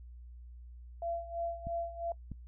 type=tone with tremolo; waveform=sine; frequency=679 Hz; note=F5; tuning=49 cents flat; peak=-32 dBFS; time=1.02-2.12 s; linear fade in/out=2 ms; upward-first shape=sine; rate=3 Hz; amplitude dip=80%
type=clicks; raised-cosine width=5 ms; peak=-29 dBFS; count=2; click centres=1.67 / 2.317 s
effects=noise-tail reverb RT60 0.1 s tail -21 dB re dry + added 60 Hz sine -47 dBFS peak until 2.47 s